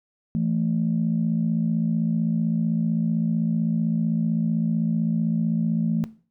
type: tone pair together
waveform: sine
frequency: 166.9 / 222.6 Hz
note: E3 / A3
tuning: +22 / +20 cents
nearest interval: perfect fourth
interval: 498 cents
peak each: -23 dBFS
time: 0.35-6.04 s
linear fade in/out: 0 ms
effects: noise-tail reverb RT60 0.4 s tail -17 dB re dry + tanh soft clip ceiling -13 dBFS